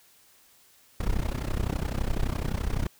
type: noise with amplitude modulation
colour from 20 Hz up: brown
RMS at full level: -24 dBFS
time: 1-2.87 s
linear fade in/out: 5 ms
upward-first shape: sine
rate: 31.8 Hz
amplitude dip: 90%
effects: white hiss -59 dBFS RMS until 2.99 s